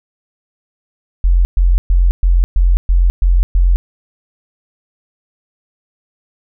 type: tone bursts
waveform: sine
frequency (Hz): 43.97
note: F1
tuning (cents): +13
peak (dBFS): -7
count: 8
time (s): 1.24-3.76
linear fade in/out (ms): 0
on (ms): 210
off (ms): 120
effects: none